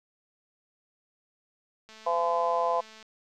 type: click train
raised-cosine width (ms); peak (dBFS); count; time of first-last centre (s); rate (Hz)
0.2; -33; 250; 1.89-3.027; 219
type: harmonic tone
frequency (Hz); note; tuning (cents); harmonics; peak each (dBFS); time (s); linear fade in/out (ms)
170; F3; -46; 3 / 4 / 5 / 6; -30 / -28 / -32 / -28; 2.06-2.81; 10
effects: none